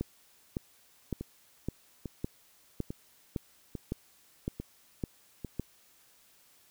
two click trains, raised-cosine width 3 ms, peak -24 / -19 dBFS, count 6 / 11, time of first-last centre 1.21-5.447 / 0.01-5.597 s, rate 1.18 / 1.79 Hz, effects white hiss -63 dBFS RMS until 6.7 s

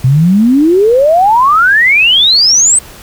sine exponential sweep, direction up, 123.47 to 8400 Hz, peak -4 dBFS, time 0.04-2.79 s, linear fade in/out 5 ms, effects pink hiss -33 dBFS RMS until 3.02 s

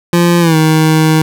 25% pulse tone with pitch glide, 172.8 to 157.55 Hz, F3 to D#3, -18 to +22 cents, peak -3 dBFS, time 0.13-1.22 s, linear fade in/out 2 ms, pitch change -160 cents, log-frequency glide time 0.4-0.56 s, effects none

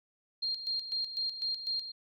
sine tone with tremolo, 4209 Hz, C8, 9 cents sharp, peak -30 dBFS, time 0.42-1.92 s, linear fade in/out 10 ms, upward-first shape square, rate 4 Hz, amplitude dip 65%, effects none

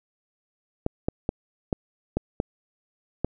clicks, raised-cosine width 2 ms, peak -10 dBFS, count 7, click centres 0.864 / 1.085 / 1.291 / 1.728 / 2.17 / 2.401 / 3.246 s, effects none

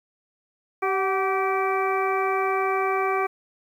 harmonic tone with a mistuned harmonic, 386.5 Hz, G4, 24 cents flat, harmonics 1 / 2 / 3 / 4 / 5 / 6, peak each -25 / -27 / -26 / -35 / -37 / -31 dBFS, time 0.82-3.27 s, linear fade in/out 10 ms, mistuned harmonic 2, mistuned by -45 cents, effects 9-bit

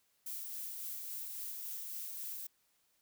violet noise with tremolo, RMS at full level -42 dBFS, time 0.26-2.47 s, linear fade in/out 5 ms, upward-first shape sine, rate 3.6 Hz, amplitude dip 25%, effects white hiss -75 dBFS RMS until 3.01 s

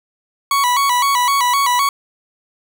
40% pulse tone with vibrato, 1046.5 Hz, C6, in tune, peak -12 dBFS, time 0.51-1.89 s, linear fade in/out 2 ms, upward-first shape square, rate 3.9 Hz, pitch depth 110 cents each way, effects none

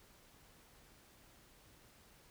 silence, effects pink hiss -64 dBFS RMS until 2.3 s

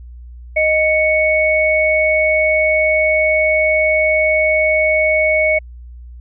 sine tone pair together, 622.3 / 2220 Hz, D#5 / C#7, 0 / +2 cents, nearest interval octave + minor seventh, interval 2202 cents, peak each -14 dBFS, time 0.56-5.59 s, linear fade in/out 10 ms, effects added 60 Hz sine -32 dBFS peak until 6.2 s

